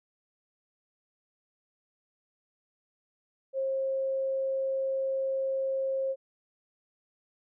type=tone; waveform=sine; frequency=535 Hz; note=C5; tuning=38 cents sharp; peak=-27 dBFS; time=3.53-6.16 s; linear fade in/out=50 ms; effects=none